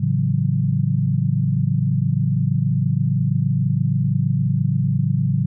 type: chord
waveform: sine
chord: F# minor seventh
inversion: first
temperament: equal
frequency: 110 / 138.59 / 164.81 / 185 Hz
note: A2 / C#3 / E3 / F#3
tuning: 0 / 0 / 0 / 0 cents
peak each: -22 / -19 / -24 / -24 dBFS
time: 0-5.46 s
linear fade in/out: 10 ms
effects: none